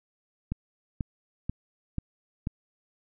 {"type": "click train", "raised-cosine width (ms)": 5, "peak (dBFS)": -17, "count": 5, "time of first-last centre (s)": [0.52, 2.471], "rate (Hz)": 2.05, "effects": []}